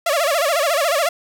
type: tone with vibrato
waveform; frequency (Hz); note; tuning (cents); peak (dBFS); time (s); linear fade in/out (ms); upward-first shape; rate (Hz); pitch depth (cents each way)
sawtooth; 619; D#5; -9; -12; 0.06-1.09; 5; sine; 14; 200
effects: none